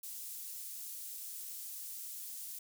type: high-pass noise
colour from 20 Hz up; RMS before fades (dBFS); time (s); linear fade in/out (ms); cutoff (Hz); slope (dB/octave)
pink; -45; 0.03-2.59; 5; 9700; 12
effects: none